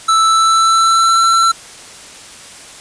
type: tone with pitch glide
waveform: square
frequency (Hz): 1318.5 to 1344.7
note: E6 to E6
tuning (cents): 0 to +34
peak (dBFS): -9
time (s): 0.08-1.52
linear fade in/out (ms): 10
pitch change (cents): +34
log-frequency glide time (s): 0.27-1.21
effects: white hiss -35 dBFS RMS until 2.8 s + resampled to 22050 Hz